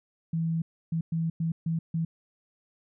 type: tone bursts at uneven times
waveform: sine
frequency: 164 Hz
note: E3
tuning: 9 cents flat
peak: -25 dBFS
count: 6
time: 0.33-0.62 / 0.92-1.01 / 1.12-1.3 / 1.4-1.52 / 1.66-1.79 / 1.94-2.05 s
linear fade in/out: 5 ms
effects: none